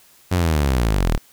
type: linear sweep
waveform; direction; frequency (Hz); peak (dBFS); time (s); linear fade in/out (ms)
sawtooth; down; 93 to 34.82; -12; 0.31-1.18; 10
effects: white hiss -52 dBFS RMS until 1.32 s